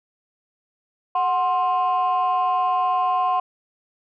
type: tone pair together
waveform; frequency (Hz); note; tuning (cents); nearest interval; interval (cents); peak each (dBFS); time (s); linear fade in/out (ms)
sine; 736 / 1052.5; F#5 / C6; -9 / +10; tritone; 619; -19; 1.15-3.4; 5
effects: tanh soft clip ceiling -14 dBFS